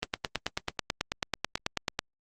click train, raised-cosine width 0.2 ms, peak -10 dBFS, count 19, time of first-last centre 0.03-1.991 s, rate 9.18 Hz, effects Opus 24 kbps

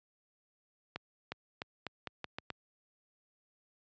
accelerating click train, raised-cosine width 0.3 ms, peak -22 dBFS, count 8, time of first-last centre 0.96-2.503 s, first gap 360 ms, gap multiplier 0.83, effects high-pass 80 Hz 12 dB/octave + resampled to 16000 Hz

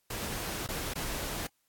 pink noise with dropouts, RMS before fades -36 dBFS, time 0.1-1.47 s, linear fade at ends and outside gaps 5 ms, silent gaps 0.667-0.687 / 0.937-0.955 s, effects white hiss -75 dBFS RMS until 1.68 s + AAC 64 kbps

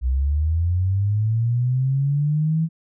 sine linear sweep, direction up, 60.9 to 164.2 Hz, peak -17 dBFS, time 0.01-2.69 s, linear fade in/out 50 ms, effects none

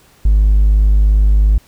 triangle tone, 51.4 Hz, G#1, 17 cents flat, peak -4 dBFS, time 0.25-1.58 s, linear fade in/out 5 ms, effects tanh soft clip ceiling -2 dBFS + pink hiss -49 dBFS RMS until 1.67 s

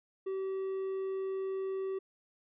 triangle tone, 383.7 Hz, G4, 37 cents flat, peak -31 dBFS, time 0.26-1.99 s, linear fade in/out 10 ms, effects resampled to 8000 Hz

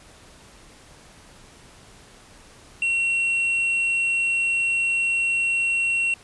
triangle tone, 2730 Hz, F7, 40 cents flat, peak -18 dBFS, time 2.82-6.14 s, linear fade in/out 2 ms, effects pink hiss -49 dBFS RMS until 6.23 s + resampled to 24000 Hz

